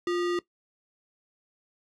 sine tone with sample-and-hold, 350.7 Hz, F4, 7 cents sharp, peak -24 dBFS, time 0.07-0.39 s, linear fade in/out 2 ms, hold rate 1575 Hz, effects noise-tail reverb RT60 0.1 s tail -18 dB re dry + low-pass 5000 Hz 12 dB/octave

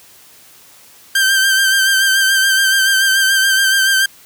sawtooth tone with vibrato, 1568 Hz, G6, in tune, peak -7 dBFS, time 1.15-4.06 s, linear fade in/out 5 ms, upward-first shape sine, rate 7 Hz, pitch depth 34 cents each way, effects white hiss -44 dBFS RMS until 4.25 s + high-pass 60 Hz 12 dB/octave

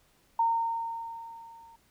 sine tone with level ramp, 918 Hz, A#5, 27 cents flat, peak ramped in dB -21 to -51 dBFS, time 0.39-1.76 s, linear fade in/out 5 ms, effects pink hiss -66 dBFS RMS until 1.9 s

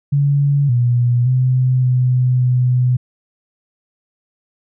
sine tone with pitch steps, 142 / 121.4 / 128 / 126.3 / 125.4 Hz, C#3 / B2 / C3 / B2 / B2, +42 / -29 / -38 / +39 / +27 cents, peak -11 dBFS, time 0.12-2.97 s, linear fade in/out 10 ms, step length 570 ms, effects none

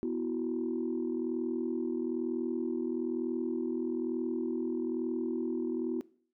sine chord, B suspended fourth, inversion none, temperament just, 246.9 / 329.3 / 370.4 Hz, B3 / E4 / F#4, 0 / -2 / +2 cents, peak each -34 dBFS, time 0.03-6.01 s, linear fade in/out 0 ms, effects noise-tail reverb RT60 0.5 s tail -21 dB re dry + tanh soft clip ceiling -23 dBFS

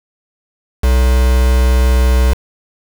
triangle tone with quantisation, 62.8 Hz, B1, 30 cents sharp, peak -6 dBFS, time 0.83-2.34 s, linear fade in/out 10 ms, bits 3, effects none

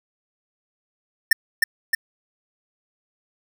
square tone with echo, 1800 Hz, A6, 39 cents sharp, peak -11 dBFS, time 1.31-1.33 s, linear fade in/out 5 ms, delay 310 ms, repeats 2, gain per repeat -3 dB, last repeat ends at 1.95 s, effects none

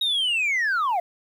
sine linear sweep, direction down, 3800 to 659.3 Hz, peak -18 dBFS, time 0.01-1 s, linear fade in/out 5 ms, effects tanh soft clip ceiling -19 dBFS + 9-bit

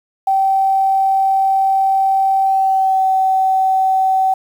sine tone with pitch glide, 774 to 762.5 Hz, G5 to G5, -22 to -48 cents, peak -11 dBFS, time 0.27-4.34 s, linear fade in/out 5 ms, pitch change -26 cents, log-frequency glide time 2.43-3.04 s, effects 7-bit

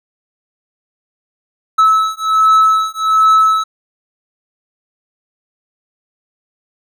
triangle beating tone pair, 1300 / 1301.3 Hz, E6 / E6, -24 / -23 cents, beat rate 1.3 Hz, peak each -10 dBFS, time 1.78-3.64 s, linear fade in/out 10 ms, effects none

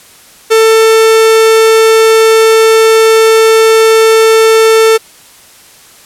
45% pulse tone, 445.3 Hz, A4, 21 cents sharp, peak -3 dBFS, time 0.5-4.98 s, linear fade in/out 20 ms, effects white hiss -38 dBFS RMS until 6.05 s + low-pass 12000 Hz 12 dB/octave

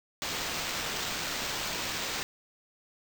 blue noise with sample-and-hold, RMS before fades -34 dBFS, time 0.22-2.23 s, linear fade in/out 0 ms, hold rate 11025 Hz, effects none

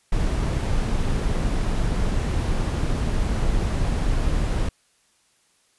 brown noise, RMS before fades -22 dBFS, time 0.12-4.69 s, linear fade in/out 5 ms, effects white hiss -63 dBFS RMS until 5.78 s + resampled to 24000 Hz

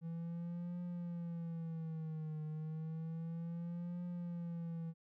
triangle tone with vibrato, 164.81 Hz, E3, in tune, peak -38 dBFS, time 0.01-4.94 s, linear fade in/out 50 ms, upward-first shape triangle, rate 0.31 Hz, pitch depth 120 cents each way, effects none

